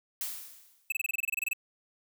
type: noise with exponential decay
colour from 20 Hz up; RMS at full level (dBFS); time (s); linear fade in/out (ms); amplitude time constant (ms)
blue; -33; 0.21-0.9; 1; 150
type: tone bursts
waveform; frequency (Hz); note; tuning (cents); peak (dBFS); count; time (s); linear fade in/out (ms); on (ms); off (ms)
square; 2611; E7; -17; -28; 14; 0.9-1.533; 5; 22; 25
effects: none